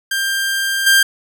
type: tone with level steps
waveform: sawtooth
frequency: 1589 Hz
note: G6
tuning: 23 cents sharp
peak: -13 / -5 dBFS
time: 0.11-1.03 s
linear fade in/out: 5 ms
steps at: 0.86 s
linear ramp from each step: 10 ms
effects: none